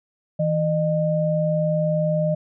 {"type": "tone pair together", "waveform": "sine", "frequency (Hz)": [161.57, 610], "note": ["E3", "D#5"], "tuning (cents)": [-34, -34], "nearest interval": "octave + major seventh", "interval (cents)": 2300, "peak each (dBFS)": -21, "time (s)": [0.39, 2.35], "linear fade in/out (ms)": 10, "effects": []}